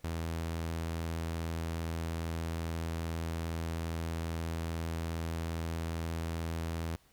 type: tone with vibrato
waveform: sawtooth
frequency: 82.41 Hz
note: E2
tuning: in tune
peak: -30 dBFS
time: 0.04-6.96 s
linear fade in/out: 0 ms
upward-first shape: sine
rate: 17 Hz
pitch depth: 12 cents each way
effects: pink hiss -66 dBFS RMS until 7.12 s